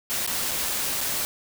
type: noise with dropouts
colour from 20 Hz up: white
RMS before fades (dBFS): -27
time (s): 0.1-1.25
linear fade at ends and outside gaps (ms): 0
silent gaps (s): 0.264-0.275 / 0.511-0.515 / 1.007-1.012
effects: none